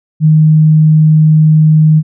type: tone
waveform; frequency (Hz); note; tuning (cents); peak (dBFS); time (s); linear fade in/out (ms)
sine; 155.56; D#3; 0; -3; 0.2-2.03; 50
effects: none